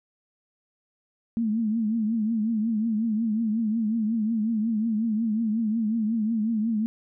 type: tone with vibrato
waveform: sine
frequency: 221.1 Hz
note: A3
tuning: 9 cents sharp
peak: -22 dBFS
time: 1.37-6.86 s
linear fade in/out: 0 ms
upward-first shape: triangle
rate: 5.5 Hz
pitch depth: 110 cents each way
effects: none